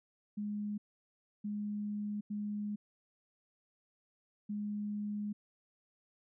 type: tone bursts at uneven times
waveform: sine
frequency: 207.7 Hz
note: G#3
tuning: in tune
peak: -35 dBFS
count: 4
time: 0.37-0.78 / 1.44-2.21 / 2.3-2.76 / 4.49-5.33 s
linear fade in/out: 10 ms
effects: none